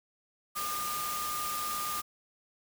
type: tone in noise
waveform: sine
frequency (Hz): 1211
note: D#6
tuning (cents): -47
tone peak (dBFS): -34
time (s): 0.55-2.02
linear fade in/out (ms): 20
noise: white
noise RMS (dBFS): -37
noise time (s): 0.55-2.02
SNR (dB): 0
effects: none